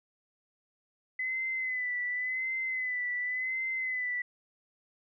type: tone with vibrato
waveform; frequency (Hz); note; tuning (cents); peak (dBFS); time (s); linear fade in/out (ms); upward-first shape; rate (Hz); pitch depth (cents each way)
sine; 2018; B6; +37; -30; 1.19-4.22; 5; sine; 0.91; 45
effects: none